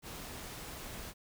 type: noise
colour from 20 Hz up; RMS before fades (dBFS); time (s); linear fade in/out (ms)
pink; -45; 0.02-1.14; 50
effects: none